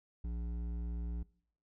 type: tone with hard clipping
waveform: sine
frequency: 58.27 Hz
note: A#1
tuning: in tune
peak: -38 dBFS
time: 0.24-1.23 s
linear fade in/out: 5 ms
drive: 10 dB
effects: noise-tail reverb RT60 0.6 s tail -23 dB re dry